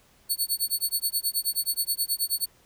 5% pulse tone with tremolo, 4435 Hz, C#8, in tune, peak -15 dBFS, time 0.29-2.46 s, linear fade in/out 20 ms, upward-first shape sine, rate 9.4 Hz, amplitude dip 100%, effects pink hiss -60 dBFS RMS until 2.65 s

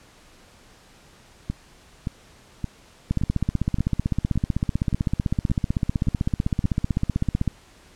two click trains, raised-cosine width 5 ms, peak -13 / -9 dBFS, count 10 / 70, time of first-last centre 1.5-6.643 / 3.11-7.477 s, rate 1.75 / 15.8 Hz, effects pink hiss -52 dBFS RMS until 7.95 s + low-pass 9000 Hz 12 dB/octave

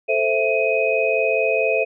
sine tone cluster, 440.5 / 525 / 659 / 2509 Hz, A4 / C5 / E5 / D#7, +2 / +6 / -1 / +14 cents, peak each -22 dBFS, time 0.08-1.85 s, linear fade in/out 20 ms, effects none

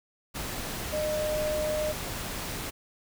sine tone in noise, 611 Hz, D#5, 32 cents flat, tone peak -27 dBFS, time 0.92-1.93 s, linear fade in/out 20 ms, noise pink, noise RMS -35 dBFS, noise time 0.34-2.71 s, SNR +5 dB, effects none

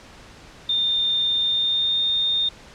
sine tone with pitch glide, 3619 to 3650 Hz, A7 to A#7, +48 to -37 cents, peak -18 dBFS, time 0.69-2.49 s, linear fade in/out 5 ms, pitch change +15 cents, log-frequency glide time 1.41-2.01 s, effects pink hiss -45 dBFS RMS until 2.74 s + low-pass 6000 Hz 12 dB/octave

